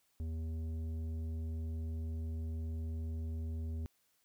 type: tone with tanh clipping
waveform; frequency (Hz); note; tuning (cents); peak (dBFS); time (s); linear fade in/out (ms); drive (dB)
triangle; 80.5; E2; -41; -38; 0.2-3.86; 0; 14
effects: white hiss -75 dBFS RMS until 4.24 s